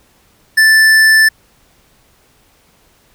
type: tone with tanh clipping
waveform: sine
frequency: 1760 Hz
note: A6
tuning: in tune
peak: -7 dBFS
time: 0.57-1.29 s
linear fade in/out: 10 ms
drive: 16 dB
effects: pink hiss -52 dBFS RMS until 3.14 s